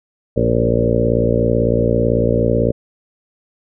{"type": "harmonic tone with a mistuned harmonic", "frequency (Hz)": 58, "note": "A#1", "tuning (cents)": -8, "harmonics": [1, 2, 3, 4, 5, 6, 7, 8, 9, 10], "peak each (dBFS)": [-23, -19, -24, -21, -25, -25, -23, -19, -22, -23], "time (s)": [0.36, 2.72], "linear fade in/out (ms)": 10, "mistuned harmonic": 9, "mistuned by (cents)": 17, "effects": []}